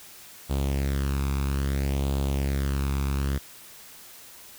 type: tone with flanger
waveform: sawtooth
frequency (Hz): 68.8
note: C#2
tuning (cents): -12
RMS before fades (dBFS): -26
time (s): 0.49-3.39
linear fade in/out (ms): 20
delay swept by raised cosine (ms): 0.26 to 0.82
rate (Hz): 0.6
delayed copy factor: +0.65
effects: white hiss -47 dBFS RMS until 4.58 s